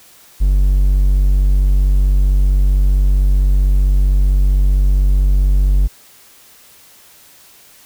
triangle tone, 47.77 Hz, G1, 44 cents flat, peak -7 dBFS, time 0.4-5.88 s, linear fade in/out 20 ms, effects white hiss -45 dBFS RMS until 7.85 s

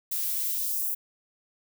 violet noise with high-pass filter sweep, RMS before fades -29 dBFS, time 0.11-0.95 s, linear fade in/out 10 ms, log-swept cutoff 500 to 11000 Hz, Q 0.83, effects none

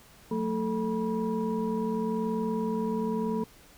sine tone cluster, 182.5 / 223.4 / 439.8 / 970 Hz, F#3 / A3 / A4 / B5, -24 / +27 / -1 / -31 cents, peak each -34 / -29 / -31 / -36 dBFS, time 0.31-3.44 s, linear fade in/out 5 ms, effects tanh soft clip ceiling -18 dBFS + pink hiss -55 dBFS RMS until 3.77 s

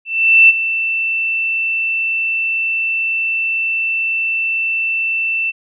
sine tone with ADSR envelope, 2671 Hz, E7, 22 cents sharp, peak -3 dBFS, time 0.05-5.52 s, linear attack 440 ms, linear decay 28 ms, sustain -12 dB, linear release 28 ms, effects none

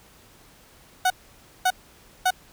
30% pulse tone bursts, 740 Hz, F#5, in tune, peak -15 dBFS, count 3, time 1.05-2.306 s, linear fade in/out 5 ms, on 52 ms, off 550 ms, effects pink hiss -53 dBFS RMS until 2.52 s

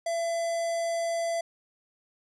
square tone with notch filter, 672 Hz, E5, 33 cents sharp, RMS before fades -29 dBFS, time 0.06-1.41 s, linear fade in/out 5 ms, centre 2800 Hz, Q 1.1, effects resampled to 22050 Hz

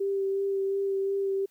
sine tone with vibrato, 392 Hz, G4, in tune, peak -25 dBFS, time 0-1.46 s, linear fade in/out 10 ms, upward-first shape sine, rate 2.8 Hz, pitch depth 15 cents each way, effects white hiss -68 dBFS RMS until 1.5 s

